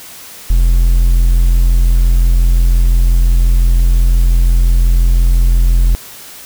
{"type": "tone", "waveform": "triangle", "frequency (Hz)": 42.87, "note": "F1", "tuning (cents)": -31, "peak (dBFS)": -4, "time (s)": [0.5, 5.95], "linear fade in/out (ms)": 0, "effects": ["white hiss -33 dBFS RMS until 6.45 s"]}